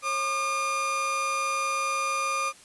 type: tone pair together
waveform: 30% pulse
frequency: 541 / 1208.2 Hz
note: C#5 / D6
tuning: -42 / +49 cents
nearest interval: octave + major second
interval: 1391 cents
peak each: -33 / -23 dBFS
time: 0.02-2.53 s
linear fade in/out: 50 ms
effects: white hiss -52 dBFS RMS until 2.64 s + resampled to 24000 Hz